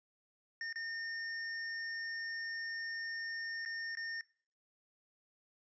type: tone with dropouts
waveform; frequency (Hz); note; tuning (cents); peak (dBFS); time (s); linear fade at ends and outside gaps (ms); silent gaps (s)
square; 1824; A#6; -38; -39; 0.61-4.21; 1; 0.727-0.758 / 3.651-3.659 / 3.952-3.971
effects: noise-tail reverb RT60 0.5 s tail -22 dB re dry + resampled to 16000 Hz